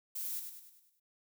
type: noise with echo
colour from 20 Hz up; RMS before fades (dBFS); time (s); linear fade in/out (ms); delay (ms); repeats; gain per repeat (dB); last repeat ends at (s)
violet; -39; 0.15-0.4; 10; 100; 6; -6; 1
effects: none